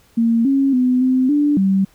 sine tone with pitch steps, 230 / 273.3 / 252 / 257.7 / 292.6 / 193.2 Hz, A#3 / C#4 / B3 / C4 / D4 / G3, -23 / -24 / +35 / -26 / -6 / -25 cents, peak -12 dBFS, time 0.17-1.85 s, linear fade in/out 10 ms, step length 280 ms, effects pink hiss -54 dBFS RMS until 1.94 s

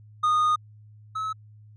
triangle tone pair in turn, 1232 / 1291.4 Hz, D#6 / E6, -17 / -36 cents, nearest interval minor second, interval 81 cents, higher second, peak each -17 / -25 dBFS, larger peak first, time 0.23-0.56 / 1.15-1.33 s, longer first, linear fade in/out 10 ms, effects added 106 Hz sine -47 dBFS peak until 1.76 s + resampled to 22050 Hz

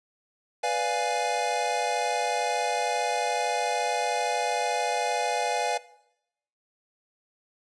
square chord, B diminished seventh, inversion none, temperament equal, 493.9 / 587.3 / 698.5 / 830.6 Hz, B4 / D5 / F5 / Ab5, 0 / 0 / 0 / 0 cents, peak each -32 / -34 / -30 / -29 dBFS, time 0.63-5.78 s, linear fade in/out 10 ms, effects noise-tail reverb RT60 0.8 s tail -19 dB re dry + resampled to 22050 Hz

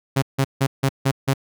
sawtooth tone bursts, 135.6 Hz, C#3, 38 cents flat, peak -12 dBFS, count 6, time 0.16-1.338 s, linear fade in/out 10 ms, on 63 ms, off 160 ms, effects none

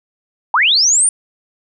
sine linear sweep, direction up, 827 to 9397 Hz, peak -9 dBFS, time 0.54-1.09 s, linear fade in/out 2 ms, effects none

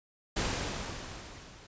pink noise with level ramp, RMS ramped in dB -30 to -53 dBFS, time 0.36-1.67 s, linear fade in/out 10 ms, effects resampled to 16000 Hz

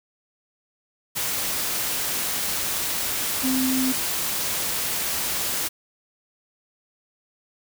sine tone in noise, 260 Hz, C4, 11 cents flat, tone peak -21 dBFS, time 3.43-3.93 s, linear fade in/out 20 ms, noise white, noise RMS -26 dBFS, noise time 1.15-5.69 s, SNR +2 dB, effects none

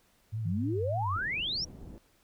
sine tone with vibrato, 102.9 Hz, G#2, 16 cents flat, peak -31 dBFS, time 0.32-1.18 s, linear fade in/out 20 ms, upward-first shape sine, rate 3.4 Hz, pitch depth 150 cents each way
sine exponential sweep, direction up, 149.5 to 5760 Hz, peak -30 dBFS, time 0.45-1.65 s, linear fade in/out 10 ms
pink low-pass noise, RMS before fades -46 dBFS, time 1.16-1.98 s, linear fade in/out 0 ms, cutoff 360 Hz, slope 12 dB/octave
effects pink hiss -67 dBFS RMS until 2.23 s

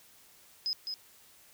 sine tone with echo, 5060 Hz, D#8, 28 cents sharp, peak -29 dBFS, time 0.66-0.73 s, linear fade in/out 0 ms, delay 210 ms, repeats 1, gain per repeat -5 dB, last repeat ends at 0.94 s, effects white hiss -59 dBFS RMS until 1.53 s

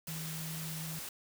sine tone in noise, 160 Hz, D#3, 49 cents sharp, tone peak -40 dBFS, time 0.08-0.99 s, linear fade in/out 2 ms, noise white, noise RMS -43 dBFS, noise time 0.07-1.09 s, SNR 0 dB, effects none

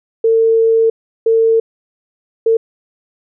sine tone bursts at uneven times, 451.4 Hz, A4, 44 cents sharp, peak -8 dBFS, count 3, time 0.24-0.9 / 1.26-1.6 / 2.46-2.57 s, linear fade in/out 5 ms, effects none

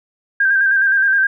sine tone with vibrato, 1584 Hz, G6, 18 cents sharp, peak -11 dBFS, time 0.4-1.27 s, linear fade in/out 5 ms, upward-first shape square, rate 9.6 Hz, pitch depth 37 cents each way, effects none

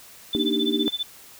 sine tone with tremolo, 3520 Hz, A7, in tune, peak -22 dBFS, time 0.33-1.03 s, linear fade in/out 2 ms, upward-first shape sine, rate 15 Hz, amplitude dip 100%
sine chord, Eb major seventh, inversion second, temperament equal, 233.1 / 293.7 / 311.1 / 392 Hz, Bb3 / D4 / Eb4 / G4, 0 / 0 / 0 / 0 cents, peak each -27 dBFS, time 0.35-0.88 s, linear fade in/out 0 ms
effects white hiss -47 dBFS RMS until 1.39 s

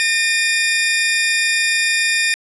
sawtooth tone pair together, 1821 / 2437 Hz, A#6 / D#7, -41 / -37 cents, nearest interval perfect fourth, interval 504 cents, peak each -14 dBFS, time 0-2.34 s, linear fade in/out 0 ms, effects resampled to 24000 Hz + 8-bit

